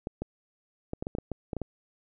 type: clicks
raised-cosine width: 2 ms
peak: -19 dBFS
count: 11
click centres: 0.071 / 0.22 / 0.934 / 1.025 / 1.069 / 1.151 / 1.185 / 1.317 / 1.532 / 1.567 / 1.617 s
effects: none